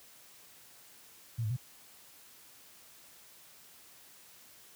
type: tone with pitch steps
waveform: sine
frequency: 115.7 / 106.6 / 125.4 Hz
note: A#2 / G#2 / B2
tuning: -13 / +46 / +27 cents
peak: -30 dBFS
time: 1.38-1.566 s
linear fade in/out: 10 ms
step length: 62 ms
effects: white hiss -57 dBFS RMS until 4.75 s + high-pass 60 Hz 12 dB/octave